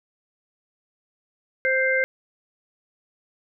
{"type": "harmonic tone", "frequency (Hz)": 523.3, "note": "C5", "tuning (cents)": 0, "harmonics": [1, 3, 4], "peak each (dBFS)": [-23, -23, -23], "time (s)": [1.65, 2.04], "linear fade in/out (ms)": 0, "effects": []}